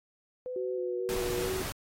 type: tone with pitch glide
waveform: sine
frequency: 504 to 482.1 Hz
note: B4 to B4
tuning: +35 to -42 cents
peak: -34 dBFS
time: 0.46-1.48 s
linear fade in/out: 0 ms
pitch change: -77 cents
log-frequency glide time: 0.81-1.01 s
type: tone with vibrato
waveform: sine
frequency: 370 Hz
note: F#4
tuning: in tune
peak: -32 dBFS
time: 0.56-1.62 s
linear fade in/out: 2 ms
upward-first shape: square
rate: 2.3 Hz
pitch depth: 24 cents each way
type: noise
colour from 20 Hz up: pink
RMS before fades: -37 dBFS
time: 1.09-1.72 s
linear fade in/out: 0 ms
effects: AAC 48 kbps